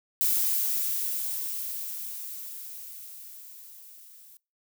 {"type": "noise with level ramp", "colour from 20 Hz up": "violet", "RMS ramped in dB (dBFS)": [-24, -52], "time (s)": [0.21, 4.37], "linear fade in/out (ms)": 0, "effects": ["noise-tail reverb RT60 0.3 s tail -24 dB re dry"]}